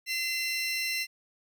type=tone pair together; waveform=25% pulse; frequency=2052 / 2711 Hz; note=C7 / E7; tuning=-34 / +48 cents; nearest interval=perfect fourth; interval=482 cents; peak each=-28 dBFS; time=0.06-1.07 s; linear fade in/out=50 ms; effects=none